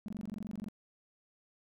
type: tone bursts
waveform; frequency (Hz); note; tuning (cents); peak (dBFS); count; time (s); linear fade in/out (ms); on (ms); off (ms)
sine; 210; G#3; +19; -35; 15; 0.06-0.685; 0; 23; 20
effects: tanh soft clip ceiling -34 dBFS